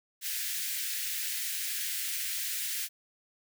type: high-pass noise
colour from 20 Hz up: white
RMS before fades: -34 dBFS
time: 0.21-2.89 s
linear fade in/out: 50 ms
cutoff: 1600 Hz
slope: 48 dB/octave
effects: none